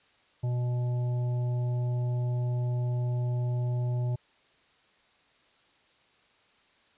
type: harmonic tone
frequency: 122.7 Hz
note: B2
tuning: 11 cents flat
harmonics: 1 / 3 / 5 / 7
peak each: -26 / -44 / -44 / -49 dBFS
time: 0.43-4.16 s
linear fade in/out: 10 ms
effects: white hiss -64 dBFS RMS until 6.97 s + resampled to 8000 Hz